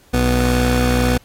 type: tone pair together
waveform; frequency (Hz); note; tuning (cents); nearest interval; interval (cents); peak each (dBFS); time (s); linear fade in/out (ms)
25% pulse; 61.73 / 246.9; B1 / B3; 0 / 0; 2 octaves; 2400; -13; 0.13-1.18; 10
effects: pink hiss -52 dBFS RMS until 1.24 s + AAC 48 kbps